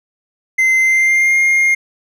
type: tone with pitch glide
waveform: triangle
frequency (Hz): 2069 to 2126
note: C7 to C7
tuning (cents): -20 to +27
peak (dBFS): -8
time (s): 0.58-1.75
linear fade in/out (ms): 10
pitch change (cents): +47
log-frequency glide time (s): 0.8-1.37
effects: none